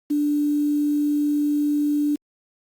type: tone with quantisation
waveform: sine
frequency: 293.7 Hz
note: D4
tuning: in tune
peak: -18 dBFS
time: 0.1-2.16 s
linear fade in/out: 10 ms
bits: 7
effects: Opus 48 kbps

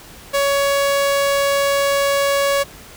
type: tone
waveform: sawtooth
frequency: 560 Hz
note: C#5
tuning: 18 cents sharp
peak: -11 dBFS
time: 0.33-2.64 s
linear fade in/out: 20 ms
effects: pink hiss -40 dBFS RMS until 2.96 s

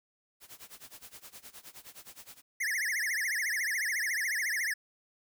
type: noise with tremolo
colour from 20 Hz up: white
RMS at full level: -47 dBFS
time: 0.4-2.42 s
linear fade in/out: 50 ms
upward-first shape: sine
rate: 9.6 Hz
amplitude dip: 90%
type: tone with vibrato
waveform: square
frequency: 1901 Hz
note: A#6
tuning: 33 cents sharp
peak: -30 dBFS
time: 2.6-4.74 s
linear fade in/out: 10 ms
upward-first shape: triangle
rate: 14 Hz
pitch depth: 260 cents each way
effects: none

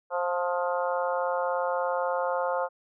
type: harmonic tone with a mistuned harmonic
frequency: 176.4 Hz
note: F3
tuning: 18 cents sharp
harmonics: 3 / 4 / 5 / 6 / 7 / 8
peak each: -28 / -33 / -32 / -35 / -36 / -38 dBFS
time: 0.1-2.69 s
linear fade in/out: 50 ms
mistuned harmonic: 7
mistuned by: +24 cents
effects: none

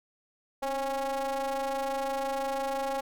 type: ring-modulated tone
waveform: square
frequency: 138.59 Hz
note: C#3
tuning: in tune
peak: -27 dBFS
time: 0.62-3.01 s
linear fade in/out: 10 ms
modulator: 680 Hz
effects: none

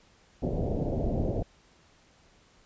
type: low-pass noise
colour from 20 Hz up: pink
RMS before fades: -29 dBFS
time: 0.42-1.43 s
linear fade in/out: 10 ms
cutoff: 690 Hz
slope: 48 dB/octave
effects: pink hiss -61 dBFS RMS until 2.65 s + resampled to 16000 Hz

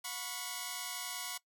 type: chord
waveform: 5% pulse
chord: F# suspended fourth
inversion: none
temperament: equal with one note detuned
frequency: 722.3 / 987.8 / 1108.7 Hz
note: F#5 / B5 / C#6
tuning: -42 / 0 / 0 cents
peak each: -33 / -31 / -30 dBFS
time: 0.04-1.38 s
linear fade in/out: 10 ms
effects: noise-tail reverb RT60 0.1 s tail -20 dB re dry

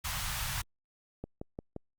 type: band-stop noise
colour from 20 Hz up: pink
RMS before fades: -35 dBFS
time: 0.04-0.62 s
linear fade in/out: 10 ms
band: 140 to 850 Hz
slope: 24 dB/octave
type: click train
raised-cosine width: 2 ms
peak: -25 dBFS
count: 4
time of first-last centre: 1.24-1.764 s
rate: 5.73 Hz
effects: Opus 48 kbps

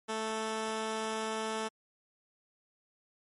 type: tone pair together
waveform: 10% pulse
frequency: 220 / 440 Hz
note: A3 / A4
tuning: 0 / 0 cents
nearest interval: octave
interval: 1200 cents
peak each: -27 / -33 dBFS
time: 0.08-1.69 s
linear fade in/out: 20 ms
effects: MP3 48 kbps

